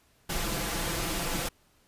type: noise with comb filter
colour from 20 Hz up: pink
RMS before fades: -31 dBFS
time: 0.29-1.49 s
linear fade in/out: 10 ms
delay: 5.9 ms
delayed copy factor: +0.6
effects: pink hiss -65 dBFS RMS until 1.87 s + resampled to 32000 Hz